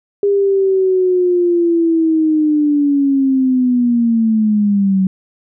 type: linear sweep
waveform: sine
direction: down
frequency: 405 to 187.1 Hz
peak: -10 dBFS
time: 0.23-5.07 s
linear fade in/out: 2 ms
effects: none